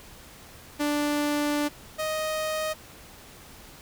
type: tone pair in turn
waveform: sawtooth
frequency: 293.7 / 623.9 Hz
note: D4 / D#5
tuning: 0 / +5 cents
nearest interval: octave + minor second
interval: 1305 cents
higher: second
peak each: -20 / -23 dBFS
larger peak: first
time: 0.79-1.69 / 1.98-2.74 s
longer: first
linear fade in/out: 20 ms
effects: pink hiss -48 dBFS RMS until 3.81 s